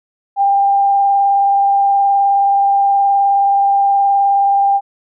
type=tone with vibrato; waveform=sine; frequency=796 Hz; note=G5; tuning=26 cents sharp; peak=-9 dBFS; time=0.36-4.81 s; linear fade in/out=50 ms; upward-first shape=triangle; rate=19 Hz; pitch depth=15 cents each way; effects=none